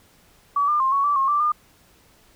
sine tone with pitch steps, 1142 / 1200 / 1059 / 1113 / 1160 / 1079 / 1172 / 1209 Hz, D6 / D6 / C6 / C#6 / D6 / C#6 / D6 / D6, -49 / +37 / +21 / +7 / -22 / -47 / -4 / +50 cents, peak -17 dBFS, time 0.56-1.52 s, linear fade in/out 5 ms, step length 120 ms, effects pink hiss -56 dBFS RMS until 2.35 s

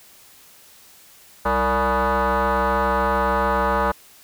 sine tone with frequency modulation, 196 Hz, G3, in tune, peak -15 dBFS, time 1.45-3.92 s, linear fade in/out 10 ms, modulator 259 Hz, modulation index 4.8, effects tanh soft clip ceiling -15 dBFS + white hiss -49 dBFS RMS until 4.23 s

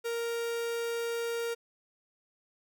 45% pulse tone, 466.2 Hz, A#4, in tune, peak -31 dBFS, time 0.04-1.55 s, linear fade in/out 20 ms, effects none

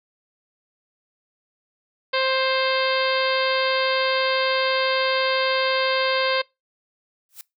harmonic tone, 526 Hz, C5, 9 cents sharp, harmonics 1 / 2 / 3 / 4 / 5 / 6 / 7 / 8 / 9, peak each -23 / -26 / -28 / -29 / -30 / -31 / -31 / -32 / -33 dBFS, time 2.13-6.42 s, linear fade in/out 10 ms
blue noise with exponential growth, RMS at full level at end -33 dBFS, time 7.29-7.41 s, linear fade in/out 0 ms, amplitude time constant 26 ms
effects noise-tail reverb RT60 0.2 s tail -23 dB re dry

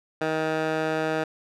15% pulse tone with band-pass filter, 157.8 Hz, D#3, 25 cents sharp, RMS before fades -26 dBFS, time 0.21-1.24 s, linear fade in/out 5 ms, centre 980 Hz, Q 0.73, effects none

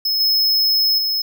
square tone with level steps, 5180 Hz, E8, 31 cents flat, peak -17 / -14 / -18 dBFS, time 0.05-1.22 s, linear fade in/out 5 ms, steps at 0.2 / 0.98 s, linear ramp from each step 5 ms, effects none

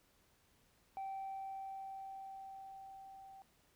sine tone with level ramp, 776 Hz, G5, 18 cents flat, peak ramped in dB -38 to -53 dBFS, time 0.97-3.42 s, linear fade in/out 0 ms, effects tanh soft clip ceiling -39 dBFS + pink hiss -72 dBFS RMS until 3.75 s

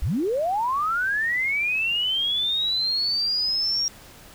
sine linear sweep, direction up, 41.09 to 5630 Hz, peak -21 dBFS, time 0.02-3.88 s, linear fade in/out 0 ms, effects pink hiss -47 dBFS RMS until 4.34 s

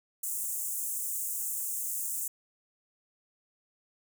pink high-pass noise, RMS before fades -34 dBFS, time 0.23-2.28 s, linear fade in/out 5 ms, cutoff 7100 Hz, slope 48 dB/octave, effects none

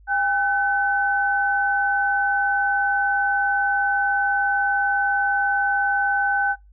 sine tone pair together, 803.6 / 1517 Hz, G5 / F#6, +43 / +43 cents, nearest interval major seventh, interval 1100 cents, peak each -22 / -20 dBFS, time 0.07-6.56 s, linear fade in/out 50 ms, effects noise-tail reverb RT60 0.2 s tail -22 dB re dry + added 50 Hz sine -47 dBFS peak until 6.72 s

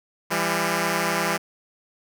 5% pulse tone pair together, 168.1 / 199.91 Hz, E3 / G3, +34 / +34 cents, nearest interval minor third, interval 300 cents, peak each -13 dBFS, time 0.3-1.38 s, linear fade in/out 20 ms, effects none

